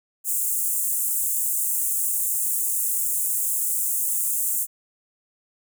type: high-pass noise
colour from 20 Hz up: pink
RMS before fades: -24 dBFS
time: 0.24-4.67 s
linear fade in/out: 50 ms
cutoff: 7500 Hz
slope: 48 dB/octave
effects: none